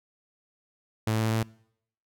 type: tone with pitch steps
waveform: sawtooth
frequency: 110 / 110.83 / 111.66 Hz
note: A2 / A2 / A2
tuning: 0 / +13 / +26 cents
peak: -20 dBFS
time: 1.07-1.43 s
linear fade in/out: 5 ms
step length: 120 ms
effects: noise-tail reverb RT60 0.7 s tail -24 dB re dry